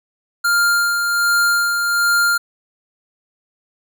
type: tone with tremolo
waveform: square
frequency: 1400 Hz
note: F6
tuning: 4 cents sharp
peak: -13 dBFS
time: 0.44-2.38 s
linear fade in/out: 10 ms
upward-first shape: sine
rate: 1.3 Hz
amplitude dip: 40%
effects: none